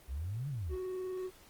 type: exponential two-way sweep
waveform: sine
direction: up then down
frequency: 58.27 to 150 to 58.27 Hz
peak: -35 dBFS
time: 0.07-0.78 s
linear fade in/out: 50 ms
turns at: 0.49 s
type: tone with vibrato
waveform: triangle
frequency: 370.6 Hz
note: F#4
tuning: 3 cents sharp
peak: -34 dBFS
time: 0.69-1.31 s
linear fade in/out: 50 ms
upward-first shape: triangle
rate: 20 Hz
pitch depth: 25 cents each way
effects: pink hiss -59 dBFS RMS until 1.49 s + Opus 24 kbps